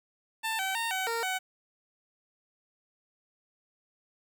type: tone with pitch steps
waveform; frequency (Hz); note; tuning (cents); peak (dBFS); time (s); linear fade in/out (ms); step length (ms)
15% pulse; 890 / 766 / 918 / 756 / 461.3 / 750; A5 / G5 / A#5 / F#5 / A#4 / F#5; +20 / -40 / -27 / +37 / -18 / +23; -23; 0.43-1.39; 20; 160
effects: 10-bit